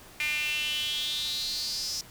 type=tone with high-pass filter sweep; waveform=sawtooth; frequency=299.4 Hz; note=D4; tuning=33 cents sharp; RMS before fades=-31 dBFS; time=0.2-2.01 s; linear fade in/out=2 ms; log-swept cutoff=2300 to 5400 Hz; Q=7.4; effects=pink hiss -50 dBFS RMS until 2.1 s